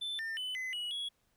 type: tone with pitch steps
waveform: triangle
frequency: 3528 / 1802 / 3013 / 2031 / 2920 / 3347 Hz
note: A7 / A6 / F#7 / B6 / F#7 / G#7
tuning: +4 / +41 / +31 / +48 / -24 / +13 cents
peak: -34 dBFS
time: 0.01-1.09 s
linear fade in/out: 10 ms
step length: 180 ms
effects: pink hiss -75 dBFS RMS until 1.36 s